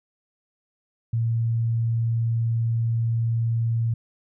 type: tone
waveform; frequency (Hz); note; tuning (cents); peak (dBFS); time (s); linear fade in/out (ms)
sine; 115.1; A#2; -22; -20; 1.13-3.94; 5
effects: none